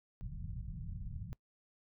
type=low-pass noise; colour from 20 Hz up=pink; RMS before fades=-43 dBFS; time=0.21-1.33 s; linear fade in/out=0 ms; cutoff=180 Hz; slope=48 dB/octave; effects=noise-tail reverb RT60 0.1 s tail -22 dB re dry